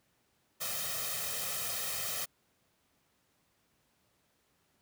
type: noise with comb filter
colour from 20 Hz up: white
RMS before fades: -36 dBFS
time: 0.6-2.26 s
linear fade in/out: 20 ms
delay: 1.6 ms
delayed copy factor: +1
effects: pink hiss -73 dBFS RMS until 4.81 s + high-pass 80 Hz 12 dB/octave